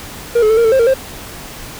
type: tone with pitch steps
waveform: triangle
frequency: 472.7 / 429.2 / 442.3 / 465 / 444.6 / 530 / 462.2 / 530 Hz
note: A#4 / A4 / A4 / A#4 / A4 / C5 / A#4 / C5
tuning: +24 / -43 / +9 / -4 / +18 / +22 / -15 / +22 cents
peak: -6 dBFS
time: 0.35-0.942 s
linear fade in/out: 10 ms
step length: 74 ms
effects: pink hiss -31 dBFS RMS until 1.79 s